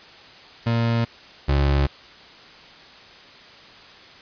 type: tone pair in turn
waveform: 30% pulse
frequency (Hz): 116.2 / 70.11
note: A#2 / C#2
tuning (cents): -5 / +20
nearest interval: major sixth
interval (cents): 875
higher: first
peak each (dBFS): -16 / -14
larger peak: second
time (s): 0.66-1.05 / 1.48-1.87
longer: neither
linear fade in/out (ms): 10
effects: white hiss -45 dBFS RMS until 4.21 s + resampled to 11025 Hz